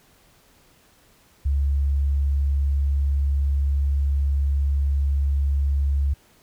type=tone; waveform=sine; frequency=69.9 Hz; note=C#2; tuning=15 cents sharp; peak=-18 dBFS; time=1.45-6.14 s; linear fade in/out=10 ms; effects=pink hiss -57 dBFS RMS until 6.42 s